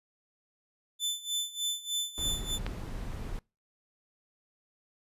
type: tone with tremolo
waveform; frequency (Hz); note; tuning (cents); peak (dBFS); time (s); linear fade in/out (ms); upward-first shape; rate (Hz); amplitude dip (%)
sawtooth; 3520; A7; 0; -25; 0.99-2.59; 50; sine; 3.3; 85
type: noise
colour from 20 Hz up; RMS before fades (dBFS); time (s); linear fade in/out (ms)
brown; -37; 2.18-3.39; 0
type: click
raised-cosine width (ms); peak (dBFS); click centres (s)
0.3; -19; 2.665
effects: noise-tail reverb RT60 0.3 s tail -26 dB re dry + resampled to 32000 Hz